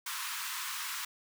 pink high-pass noise, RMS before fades -38 dBFS, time 0.06-1.05 s, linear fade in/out 5 ms, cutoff 940 Hz, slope 96 dB/octave, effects none

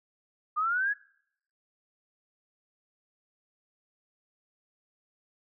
sine linear sweep, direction up, 1200 to 1700 Hz, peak -25 dBFS, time 0.56-0.94 s, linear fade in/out 20 ms, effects noise-tail reverb RT60 0.7 s tail -24 dB re dry

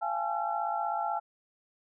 sine tone cluster, 688 / 799 / 855 / 1353 Hz, F5 / G5 / A5 / E6, -26 / +33 / -50 / +45 cents, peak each -35 / -35 / -32 / -37 dBFS, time 0.01-1.2 s, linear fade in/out 20 ms, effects none

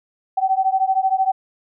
sine beating tone pair, 759 / 772 Hz, F#5 / G5, +44 / -27 cents, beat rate 13 Hz, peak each -18 / -19 dBFS, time 0.37-1.32 s, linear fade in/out 10 ms, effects none

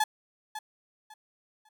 35% pulse tone with echo, 860 Hz, A5, 40 cents flat, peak -21 dBFS, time 0-0.04 s, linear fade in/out 5 ms, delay 550 ms, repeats 3, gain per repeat -12 dB, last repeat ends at 1.69 s, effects none

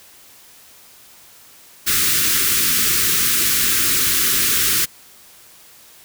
white band-stop noise, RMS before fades -17 dBFS, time 1.86-4.86 s, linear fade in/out 20 ms, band 430 to 1200 Hz, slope 48 dB/octave, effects white hiss -46 dBFS RMS until 6.04 s

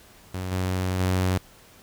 sawtooth tone with level steps, 92.5 Hz, F#2, in tune, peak -25 / -20 / -17 dBFS, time 0.34-1.38 s, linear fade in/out 5 ms, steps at 0.51 / 0.99 s, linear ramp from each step 20 ms, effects pink hiss -52 dBFS RMS until 1.82 s

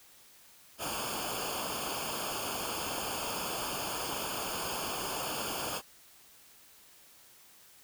pink noise with comb filter, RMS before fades -36 dBFS, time 0.78-5.82 s, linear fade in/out 50 ms, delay 0.51 ms, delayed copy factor -0.9, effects white hiss -58 dBFS RMS until 7.83 s

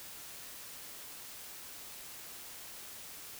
silence, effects white hiss -48 dBFS RMS until 3.39 s

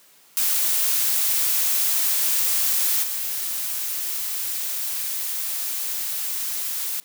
blue noise with level steps, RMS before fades -21 / -27 dBFS, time 0.37-7 s, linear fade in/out 0 ms, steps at 3.02 s, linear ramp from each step 20 ms, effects white hiss -54 dBFS RMS until 7.04 s + high-pass 150 Hz 12 dB/octave

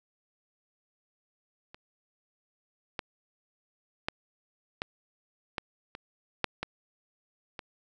clicks, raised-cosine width 0.3 ms, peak -30 / -16 / -13 / -15 / -15 / -24 / -9 / -16 / -22 dBFS, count 9, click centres 1.745 / 2.992 / 4.085 / 4.819 / 5.582 / 5.951 / 6.443 / 6.63 / 7.592 s, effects none

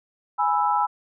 sine chord, E major, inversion first, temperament equal, 830.6 / 987.8 / 1318.5 Hz, G#5 / B5 / E6, 0 / 0 / 0 cents, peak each -22 / -23 / -25 dBFS, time 0.38-0.87 s, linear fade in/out 20 ms, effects none

